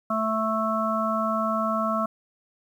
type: harmonic tone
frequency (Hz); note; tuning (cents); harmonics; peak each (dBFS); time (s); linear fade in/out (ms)
220; A3; 0; 1 / 3 / 5 / 6; -28 / -28 / -28 / -28; 0.1-2.06; 5
effects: 9-bit